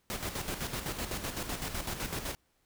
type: noise with tremolo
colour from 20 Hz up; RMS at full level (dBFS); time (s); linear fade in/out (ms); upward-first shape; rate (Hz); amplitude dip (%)
pink; -35; 0.1-2.35; 0; square; 7.9; 55
effects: pink hiss -73 dBFS RMS until 2.65 s